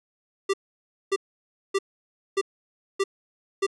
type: tone bursts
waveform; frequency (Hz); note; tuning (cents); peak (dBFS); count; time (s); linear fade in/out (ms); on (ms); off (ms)
square; 392; G4; 0; -21; 6; 0.49-3.666; 10; 46; 580
effects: resampled to 22050 Hz